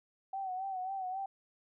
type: tone with vibrato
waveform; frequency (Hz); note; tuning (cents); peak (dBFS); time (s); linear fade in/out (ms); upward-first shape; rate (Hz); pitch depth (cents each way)
sine; 758; F#5; +42; -35; 0.33-1.26; 5; sine; 3.7; 58
effects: none